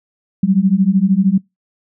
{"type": "beating tone pair", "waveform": "sine", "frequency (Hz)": [185, 198], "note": ["F#3", "G3"], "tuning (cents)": [0, 18], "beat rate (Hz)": 13, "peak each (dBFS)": -13, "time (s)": [0.43, 1.38], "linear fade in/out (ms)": 5, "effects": ["noise-tail reverb RT60 0.2 s tail -25 dB re dry"]}